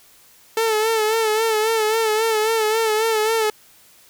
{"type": "tone with vibrato", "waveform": "sawtooth", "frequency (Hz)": 440, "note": "A4", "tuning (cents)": 0, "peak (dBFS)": -13, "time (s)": [0.57, 3.5], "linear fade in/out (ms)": 2, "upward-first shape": "sine", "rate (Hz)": 3.7, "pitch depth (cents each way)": 55, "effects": ["white hiss -51 dBFS RMS until 4.09 s"]}